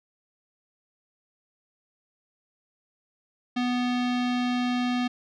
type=tone with low-pass filter; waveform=square; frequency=246.9 Hz; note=B3; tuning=in tune; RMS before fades=-26 dBFS; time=3.56-5.08 s; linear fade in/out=10 ms; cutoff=3700 Hz; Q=1.6; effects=none